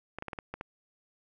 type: clicks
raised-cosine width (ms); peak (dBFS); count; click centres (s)
0.5; -22; 7; 0.186 / 0.224 / 0.283 / 0.332 / 0.388 / 0.54 / 0.611
effects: none